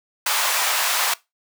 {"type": "high-pass noise", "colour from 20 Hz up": "pink", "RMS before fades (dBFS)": -21, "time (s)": [0.26, 1.14], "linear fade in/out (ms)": 5, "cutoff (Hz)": 750, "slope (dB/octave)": 24, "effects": ["noise-tail reverb RT60 0.2 s tail -20 dB re dry"]}